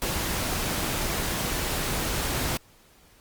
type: noise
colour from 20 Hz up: pink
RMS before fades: -28 dBFS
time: 0.02-2.57 s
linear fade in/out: 0 ms
effects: pink hiss -57 dBFS RMS until 3.2 s + Opus 48 kbps